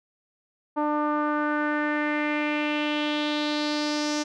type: tone with low-pass filter sweep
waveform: sawtooth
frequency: 298.5 Hz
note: D4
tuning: 28 cents sharp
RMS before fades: -26 dBFS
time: 0.76-4.24 s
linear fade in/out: 20 ms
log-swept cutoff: 1000 to 5900 Hz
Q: 3.5
effects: none